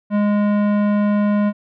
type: tone with tanh clipping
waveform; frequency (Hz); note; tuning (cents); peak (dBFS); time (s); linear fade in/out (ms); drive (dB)
sine; 206.6; G#3; -9; -16; 0.1-1.53; 50; 16
effects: none